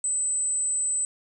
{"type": "tone", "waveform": "sine", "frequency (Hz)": 8060, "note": "B8", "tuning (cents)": 34, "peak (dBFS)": -23, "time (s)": [0.04, 1.05], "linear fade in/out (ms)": 2, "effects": []}